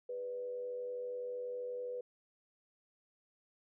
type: tone with frequency modulation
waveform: sine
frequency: 493.9 Hz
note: B4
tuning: in tune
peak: -38 dBFS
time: 0.09-2.01 s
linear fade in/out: 5 ms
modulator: 92.2 Hz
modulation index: 0.34
effects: none